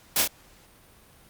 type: noise with echo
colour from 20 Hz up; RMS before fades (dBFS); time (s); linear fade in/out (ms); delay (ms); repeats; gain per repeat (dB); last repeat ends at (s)
white; -23; 0.16-0.22; 2; 28; 2; -3; 0.276
effects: pink hiss -55 dBFS RMS until 1.29 s + Opus 48 kbps